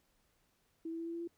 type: tone with pitch steps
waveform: sine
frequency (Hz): 327 / 329.7 / 332.3 / 335 / 337.8 / 340.5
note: E4 / E4 / E4 / E4 / E4 / F4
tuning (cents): -14 / 0 / +14 / +28 / +42 / -44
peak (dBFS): -38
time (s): 0.85-1.276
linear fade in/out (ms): 5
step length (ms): 71
effects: pink hiss -75 dBFS RMS until 1.37 s